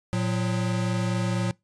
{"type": "tone pair together", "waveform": "square", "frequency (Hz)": [113.56, 181.2], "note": ["A#2", "F#3"], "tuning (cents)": [-45, -36], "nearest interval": "minor sixth", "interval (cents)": 809, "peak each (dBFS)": -27, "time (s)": [0.13, 1.51], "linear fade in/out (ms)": 0, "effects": ["noise-tail reverb RT60 0.2 s tail -24 dB re dry", "resampled to 22050 Hz"]}